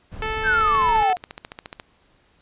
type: noise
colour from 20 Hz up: brown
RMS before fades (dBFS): -33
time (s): 0.11-1.04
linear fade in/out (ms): 20
type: tone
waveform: 10% pulse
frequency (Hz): 438.1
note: A4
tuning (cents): -7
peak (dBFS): -16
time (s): 0.22-1.13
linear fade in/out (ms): 2
type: exponential sweep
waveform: sine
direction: down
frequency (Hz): 1631 to 701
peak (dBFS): -16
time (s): 0.43-1.17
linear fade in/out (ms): 50
type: click train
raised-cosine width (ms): 0.3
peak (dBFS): -18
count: 20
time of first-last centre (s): 0.47-1.799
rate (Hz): 14.3
effects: pink hiss -60 dBFS RMS until 2.41 s + resampled to 8000 Hz